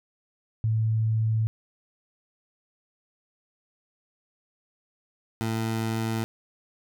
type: tone pair in turn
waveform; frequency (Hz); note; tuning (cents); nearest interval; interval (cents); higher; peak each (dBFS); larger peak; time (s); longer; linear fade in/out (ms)
sine / 20% pulse; 110.7 / 112.18; A2 / A2; +11 / +34; unison; 23; second; -21; neither; 0.64-1.47 / 5.41-6.24; neither; 0
effects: none